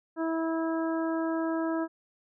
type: harmonic tone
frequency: 325.7 Hz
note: E4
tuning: 21 cents flat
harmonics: 1 / 2 / 3 / 4 / 5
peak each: -28 / -34 / -38 / -40 / -42 dBFS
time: 0.16-1.88 s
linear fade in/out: 50 ms
effects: none